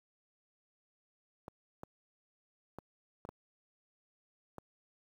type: clicks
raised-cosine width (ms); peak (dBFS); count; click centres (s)
1; -30; 6; 1.481 / 1.834 / 2.786 / 3.251 / 3.29 / 4.583
effects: high-pass 60 Hz 12 dB/octave + 10-bit